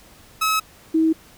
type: tone pair in turn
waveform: sawtooth / sine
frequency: 1287 / 320.8 Hz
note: E6 / E4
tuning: -42 / -47 cents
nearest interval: 2 octaves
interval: 2405 cents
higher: first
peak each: -14 dBFS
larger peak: neither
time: 0.41-0.6 / 0.94-1.13 s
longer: neither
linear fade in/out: 10 ms
effects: pink hiss -49 dBFS RMS until 1.37 s